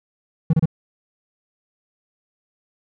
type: tone bursts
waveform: triangle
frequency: 160 Hz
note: D#3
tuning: 49 cents sharp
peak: -10 dBFS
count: 3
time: 0.5-0.657 s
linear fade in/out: 5 ms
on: 33 ms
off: 29 ms
effects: none